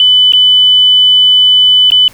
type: tone with dropouts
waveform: sine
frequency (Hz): 3000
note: F#7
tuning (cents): +23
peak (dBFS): -3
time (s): 0-2.08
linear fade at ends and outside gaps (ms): 1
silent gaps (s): 0.322-0.334 / 1.903-1.919
effects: pink hiss -38 dBFS RMS until 2.13 s